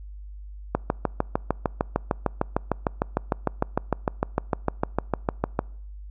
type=click train; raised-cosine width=1 ms; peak=-7 dBFS; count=33; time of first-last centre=0.75-5.591 s; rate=6.61 Hz; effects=noise-tail reverb RT60 0.7 s tail -26 dB re dry + added 50 Hz sine -37 dBFS peak until 6.1 s